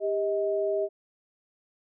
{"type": "tone pair together", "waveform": "sine", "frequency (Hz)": [398.1, 632], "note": ["G4", "D#5"], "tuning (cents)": [27, 27], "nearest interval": "minor sixth", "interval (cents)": 800, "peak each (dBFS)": -27, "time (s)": [0, 0.89], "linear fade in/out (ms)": 50, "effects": []}